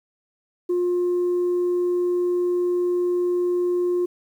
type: tone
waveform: sine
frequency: 355 Hz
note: F4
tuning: 28 cents sharp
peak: -17 dBFS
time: 0.69-4.06 s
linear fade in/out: 10 ms
effects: tanh soft clip ceiling -17 dBFS + 9-bit